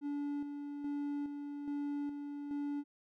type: tone with tremolo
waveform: triangle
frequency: 288 Hz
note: D4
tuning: 34 cents flat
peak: -33 dBFS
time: 0.01-2.84 s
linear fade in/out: 50 ms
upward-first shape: square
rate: 1.2 Hz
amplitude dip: 45%
effects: none

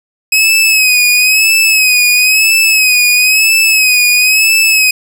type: tone with vibrato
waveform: sawtooth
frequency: 2541 Hz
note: D#7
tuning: 36 cents sharp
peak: -3 dBFS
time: 0.32-4.91 s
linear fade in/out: 5 ms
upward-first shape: sine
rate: 1 Hz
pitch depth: 62 cents each way
effects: none

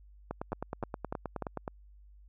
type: two click trains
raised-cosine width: 1 ms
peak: -21 / -20 dBFS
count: 14 / 4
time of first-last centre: 0.31-1.678 / 0.53-1.423 s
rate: 9.5 / 3.36 Hz
effects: added 50 Hz sine -53 dBFS peak until 2.28 s

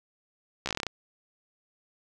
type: slowing click train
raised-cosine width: 0.2 ms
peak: -13 dBFS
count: 10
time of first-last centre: 0.66-0.867 s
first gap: 14 ms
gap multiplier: 1.12
effects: none

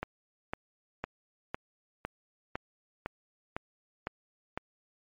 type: click train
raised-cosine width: 0.5 ms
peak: -18 dBFS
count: 10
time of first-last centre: 0.03-4.575 s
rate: 1.98 Hz
effects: MP3 48 kbps

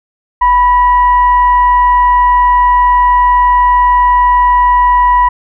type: tone with frequency modulation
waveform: sine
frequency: 987.8 Hz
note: B5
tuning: in tune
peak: -5 dBFS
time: 0.41-5.29 s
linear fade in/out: 10 ms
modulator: 938 Hz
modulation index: 0.36
effects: none

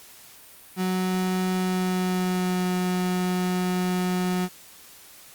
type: tone with pitch glide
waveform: 35% pulse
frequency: 185 to 181.72 Hz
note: F#3 to F#3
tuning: 0 to -31 cents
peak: -21 dBFS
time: 0.76-4.49 s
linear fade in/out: 50 ms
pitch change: -31 cents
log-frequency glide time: 1.5-2.7 s
effects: white hiss -48 dBFS RMS until 5.34 s + Opus 48 kbps

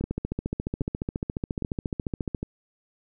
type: two click trains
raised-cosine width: 3 ms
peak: -17 / -15 dBFS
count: 4 / 34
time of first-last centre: 0.01-2.429 / 0.04-2.348 s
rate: 1.24 / 14.3 Hz
effects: none

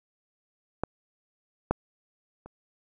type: clicks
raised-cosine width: 1 ms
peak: -13 / -9 / -30 dBFS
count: 3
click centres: 0.836 / 1.71 / 2.46 s
effects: none

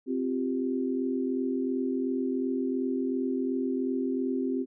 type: chord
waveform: sine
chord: C suspended fourth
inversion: none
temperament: equal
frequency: 261.6 / 349.2 / 392 Hz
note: C4 / F4 / G4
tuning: 0 / 0 / 0 cents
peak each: -28 / -34 / -33 dBFS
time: 0.06-4.66 s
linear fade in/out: 50 ms
effects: none

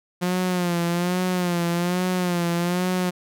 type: tone with vibrato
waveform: sawtooth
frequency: 177 Hz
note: F3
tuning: 23 cents sharp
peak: -17 dBFS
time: 0.21-3.11 s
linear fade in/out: 20 ms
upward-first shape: sine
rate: 1.2 Hz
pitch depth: 62 cents each way
effects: none

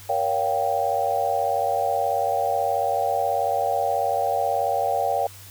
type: chord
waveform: sine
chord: G half-diminished seventh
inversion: first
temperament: just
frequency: 470.4 / 564.5 / 705.6 / 784 Hz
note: Bb4 / Db5 / F5 / G5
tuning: +16 / +31 / +18 / 0 cents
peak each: -30 / -26 / -25 / -24 dBFS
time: 0.09-5.27 s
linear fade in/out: 5 ms
effects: added 98 Hz sine -45 dBFS peak until 5.5 s + white hiss -45 dBFS RMS until 5.5 s

